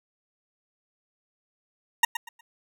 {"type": "tone with echo", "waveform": "20% pulse", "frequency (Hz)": 932.3, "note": "A#5", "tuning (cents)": 0, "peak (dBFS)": -10, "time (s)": [2.03, 2.05], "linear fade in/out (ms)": 5, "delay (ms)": 120, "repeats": 3, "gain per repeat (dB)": -12, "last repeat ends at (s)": 2.41, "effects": []}